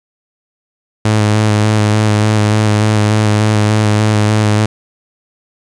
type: tone with vibrato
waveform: sawtooth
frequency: 106.6 Hz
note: G#2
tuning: 46 cents sharp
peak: -5 dBFS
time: 1.05-4.66 s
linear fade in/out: 5 ms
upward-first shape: square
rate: 3.4 Hz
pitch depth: 19 cents each way
effects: resampled to 22050 Hz + 7-bit